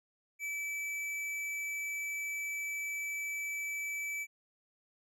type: tone with tanh clipping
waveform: sine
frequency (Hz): 2307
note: D7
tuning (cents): -31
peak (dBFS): -37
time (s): 0.39-4.27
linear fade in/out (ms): 50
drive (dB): 15
effects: none